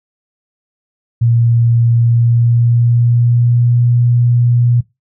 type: tone with pitch glide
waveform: sine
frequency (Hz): 117.3 to 120.6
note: A#2 to B2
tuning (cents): +11 to -41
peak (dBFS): -8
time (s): 1.21-4.81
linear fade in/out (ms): 10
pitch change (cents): +48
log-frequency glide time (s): 1.97-3.8
effects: noise-tail reverb RT60 0.2 s tail -19 dB re dry